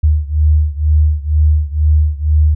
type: beating tone pair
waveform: sine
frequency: 75.4 / 77.5 Hz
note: D2 / D#2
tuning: +46 / -6 cents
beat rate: 2.1 Hz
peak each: -11 / -13 dBFS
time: 0.03-2.55 s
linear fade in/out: 10 ms
effects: none